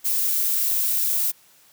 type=noise; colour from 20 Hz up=violet; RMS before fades=-22 dBFS; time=0.04-1.32 s; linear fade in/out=20 ms; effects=white hiss -55 dBFS RMS until 1.72 s + high-pass 80 Hz 12 dB/octave